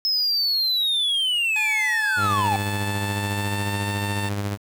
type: linear sweep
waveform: triangle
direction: down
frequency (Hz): 5200 to 768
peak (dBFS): -18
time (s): 0.05-2.56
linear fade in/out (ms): 0
type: tone with pitch glide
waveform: 15% pulse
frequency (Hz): 862 to 897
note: A5 to A5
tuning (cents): -36 to +33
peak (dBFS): -22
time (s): 1.56-4.29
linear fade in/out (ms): 2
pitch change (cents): +69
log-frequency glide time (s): 2.23-3.78
type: tone with tremolo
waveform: sawtooth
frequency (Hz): 101.4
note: G#2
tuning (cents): -41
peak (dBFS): -19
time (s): 2.16-4.58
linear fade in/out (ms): 50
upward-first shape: sine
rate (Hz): 14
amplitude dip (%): 35
effects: 8-bit